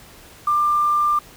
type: tone with quantisation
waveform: sine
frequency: 1191 Hz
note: D6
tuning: 24 cents sharp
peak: -15 dBFS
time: 0.47-1.19 s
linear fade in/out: 5 ms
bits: 7
effects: pink hiss -45 dBFS RMS until 1.36 s